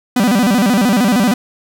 45% pulse tone with vibrato, 220.8 Hz, A3, 6 cents sharp, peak -10 dBFS, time 0.16-1.34 s, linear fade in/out 5 ms, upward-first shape square, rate 13 Hz, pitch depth 210 cents each way, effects none

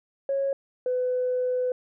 sine tone pair in turn, 549 / 502.3 Hz, C#5 / B4, -17 / +29 cents, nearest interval major second, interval 154 cents, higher first, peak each -22 dBFS, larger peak neither, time 0.29-0.53 / 0.86-1.72 s, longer second, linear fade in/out 2 ms, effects tanh soft clip ceiling -18 dBFS

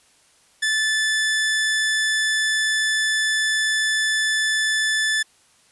sawtooth tone, 1747 Hz, A6, 13 cents flat, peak -15 dBFS, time 0.62-5.23 s, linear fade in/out 10 ms, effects white hiss -57 dBFS RMS until 5.71 s + resampled to 24000 Hz

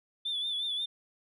sine tone with vibrato, 3500 Hz, A7, 10 cents flat, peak -29 dBFS, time 0.25-0.86 s, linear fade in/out 10 ms, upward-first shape triangle, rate 5.6 Hz, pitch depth 71 cents each way, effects tanh soft clip ceiling -27 dBFS

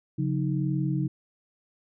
sine tone cluster, 140.1 / 181.2 / 312.7 Hz, C#3 / F#3 / D#4, +19 / -36 / +9 cents, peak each -26 / -30 / -31 dBFS, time 0.18-1.08 s, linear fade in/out 10 ms, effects none

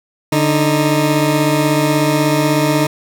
20% pulse tone pair together, 146.83 / 310 Hz, D3 / D#4, 0 / -6 cents, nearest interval octave + minor second, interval 1294 cents, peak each -10 dBFS, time 0.32-2.87 s, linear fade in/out 5 ms, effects none

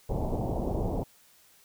pink low-pass noise, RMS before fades -30 dBFS, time 0.09-1.04 s, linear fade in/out 10 ms, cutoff 860 Hz, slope 48 dB/octave, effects white hiss -60 dBFS RMS until 1.64 s

